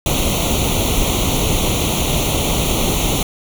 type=noise with comb filter; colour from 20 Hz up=pink; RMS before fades=-17 dBFS; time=0.06-3.23 s; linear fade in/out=2 ms; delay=0.3 ms; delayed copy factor=+0.9; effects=none